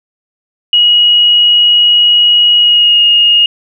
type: tone with pitch glide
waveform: sine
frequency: 2900 to 2857 Hz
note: F#7 to F7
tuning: -35 to +39 cents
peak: -4 dBFS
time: 0.73-3.46 s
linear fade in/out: 2 ms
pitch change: -26 cents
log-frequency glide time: 2.59-3.03 s
effects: none